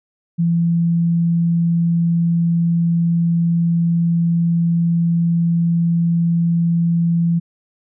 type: tone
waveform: sine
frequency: 168.9 Hz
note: E3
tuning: 42 cents sharp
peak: -13 dBFS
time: 0.38-7.4 s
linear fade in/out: 20 ms
effects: none